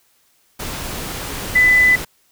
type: tone in noise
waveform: sine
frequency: 2000 Hz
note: B6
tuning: 21 cents sharp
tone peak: -9 dBFS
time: 1.55-1.96 s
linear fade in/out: 10 ms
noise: pink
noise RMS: -27 dBFS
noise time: 0.59-2.05 s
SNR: +15 dB
effects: white hiss -59 dBFS RMS until 2.31 s